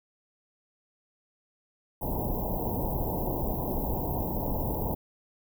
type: band-stop noise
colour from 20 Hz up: pink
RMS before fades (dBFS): -30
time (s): 2.01-4.95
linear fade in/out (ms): 10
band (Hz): 980 to 13000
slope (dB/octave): 96
effects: none